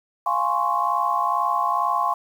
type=chord; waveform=sine; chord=Db major seventh; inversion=first; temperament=equal; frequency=698.5 / 830.6 / 1046.5 / 1108.7 Hz; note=F5 / Ab5 / C6 / Db6; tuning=0 / 0 / 0 / 0 cents; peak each=-27 / -26 / -23 / -24 dBFS; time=0.26-2.14 s; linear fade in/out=5 ms; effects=8-bit